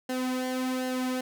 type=tone with flanger; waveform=sawtooth; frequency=255.8 Hz; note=C4; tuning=39 cents flat; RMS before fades=-30 dBFS; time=0.09-1.21 s; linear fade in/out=5 ms; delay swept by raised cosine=0.84 to 3.14 ms; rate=1.3 Hz; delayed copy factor=-0.65; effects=none